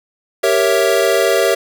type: chord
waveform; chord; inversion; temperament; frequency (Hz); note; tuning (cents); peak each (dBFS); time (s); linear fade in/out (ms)
square; G diminished seventh; none; equal; 392 / 466.2 / 554.4 / 659.3; G4 / Bb4 / Db5 / Fb5; 0 / 0 / 0 / 0; -18; 0.43-1.55; 10
effects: none